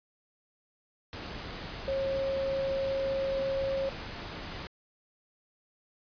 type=tone in noise; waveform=sine; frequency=542 Hz; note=C#5; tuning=39 cents flat; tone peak=-28 dBFS; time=1.88-3.89 s; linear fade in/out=0 ms; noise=pink; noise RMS=-40 dBFS; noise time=1.13-4.67 s; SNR=+9 dB; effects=resampled to 11025 Hz